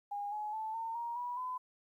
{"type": "tone with pitch steps", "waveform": "sine", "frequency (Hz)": [815, 844.7, 875.5, 907.4, 940.5, 974.8, 1010.4], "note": ["G#5", "G#5", "A5", "A#5", "A#5", "B5", "B5"], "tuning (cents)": [-33, 29, -9, -47, 15, -23, 39], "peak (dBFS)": -36, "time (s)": [0.11, 1.58], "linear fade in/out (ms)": 10, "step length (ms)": 210, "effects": ["12-bit"]}